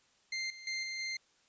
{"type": "tone with level steps", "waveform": "25% pulse", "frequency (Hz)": 2093, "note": "C7", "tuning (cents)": 0, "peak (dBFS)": [-31, -44, -31, -34, -32], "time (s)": [0.32, 1.17], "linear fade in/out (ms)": 5, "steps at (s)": [0.5, 0.67, 0.83, 0.99], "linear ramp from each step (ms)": 2, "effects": ["white hiss -69 dBFS RMS until 1.48 s", "resampled to 16000 Hz"]}